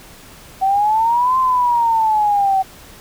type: exponential two-way sweep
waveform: sine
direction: up then down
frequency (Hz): 758 to 1046.5 to 758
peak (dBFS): -12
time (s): 0.61-2.63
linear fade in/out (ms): 20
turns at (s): 1.38
effects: pink hiss -41 dBFS RMS until 3 s